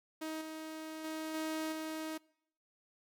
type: tone with level steps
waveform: sawtooth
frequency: 315.4 Hz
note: D#4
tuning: 24 cents sharp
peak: -34 / -38 / -34 / -31 / -34 dBFS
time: 0.21-2.18 s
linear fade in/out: 10 ms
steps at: 0.41 / 1.04 / 1.34 / 1.72 s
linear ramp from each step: 5 ms
effects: noise-tail reverb RT60 0.7 s tail -24 dB re dry + MP3 96 kbps